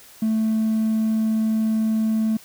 triangle tone, 220 Hz, A3, in tune, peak -15 dBFS, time 0.22-2.37 s, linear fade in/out 5 ms, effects tanh soft clip ceiling -13 dBFS + white hiss -47 dBFS RMS until 2.44 s

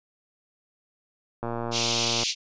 click train, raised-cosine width 1 ms, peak -17 dBFS, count 95, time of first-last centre 1.43-2.233 s, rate 117 Hz
white band-pass noise, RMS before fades -27 dBFS, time 1.71-2.35 s, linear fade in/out 50 ms, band 2400 to 6300 Hz, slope 48 dB/octave
effects resampled to 16000 Hz

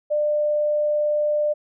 sine tone, 597 Hz, D5, 28 cents sharp, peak -18 dBFS, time 0.1-1.54 s, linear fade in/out 20 ms, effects none

